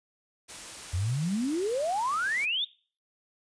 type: noise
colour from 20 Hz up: white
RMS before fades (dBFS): -42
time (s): 0.48-2.46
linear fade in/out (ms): 20
type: exponential sweep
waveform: sine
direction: up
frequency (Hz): 82.5 to 3728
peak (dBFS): -26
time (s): 0.93-2.65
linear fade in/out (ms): 10
effects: noise-tail reverb RT60 0.4 s tail -20 dB re dry + resampled to 22050 Hz